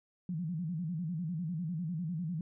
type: tone with vibrato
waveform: sine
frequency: 167.4 Hz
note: E3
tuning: 27 cents sharp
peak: -33 dBFS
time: 0.29-2.41 s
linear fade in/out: 2 ms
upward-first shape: square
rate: 10 Hz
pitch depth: 130 cents each way
effects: none